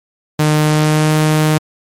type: tone with pitch glide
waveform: sawtooth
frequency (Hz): 152.4 to 154.44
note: D#3 to D#3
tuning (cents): -36 to -13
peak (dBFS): -6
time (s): 0.39-1.58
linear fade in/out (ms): 5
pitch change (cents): +23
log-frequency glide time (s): 0.63-1.12
effects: MP3 64 kbps